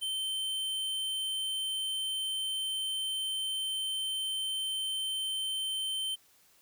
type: tone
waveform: square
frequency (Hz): 3099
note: G7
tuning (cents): -21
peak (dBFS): -32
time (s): 0.01-6.16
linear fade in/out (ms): 20
effects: white hiss -64 dBFS RMS until 6.61 s